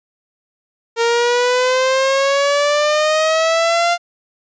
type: exponential sweep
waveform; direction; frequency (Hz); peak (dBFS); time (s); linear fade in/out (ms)
sawtooth; up; 460.3 to 698.5; -9; 0.96-3.98; 50
effects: resampled to 16000 Hz